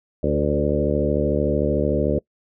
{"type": "harmonic tone with a mistuned harmonic", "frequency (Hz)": 73.4, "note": "D2", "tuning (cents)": 0, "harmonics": [1, 2, 3, 4, 5, 6, 7, 8], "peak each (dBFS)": [-26, -26, -26, -26, -26, -26, -26, -26], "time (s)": [0.23, 2.19], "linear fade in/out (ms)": 5, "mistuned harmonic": 6, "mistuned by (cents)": 17, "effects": ["noise-tail reverb RT60 0.1 s tail -24 dB re dry"]}